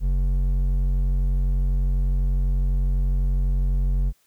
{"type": "tone with hard clipping", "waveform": "sine", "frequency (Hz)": 46.01, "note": "F#1", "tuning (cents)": -9, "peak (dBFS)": -20, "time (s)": [0, 4.13], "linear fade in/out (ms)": 50, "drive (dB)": 7, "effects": ["white hiss -64 dBFS RMS until 4.26 s"]}